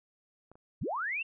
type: clicks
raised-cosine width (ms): 1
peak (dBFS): -39 / -43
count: 2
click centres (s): 0.516 / 0.555
type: linear sweep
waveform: sine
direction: up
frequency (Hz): 55 to 2794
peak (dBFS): -31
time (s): 0.81-1.23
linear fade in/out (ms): 10
effects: none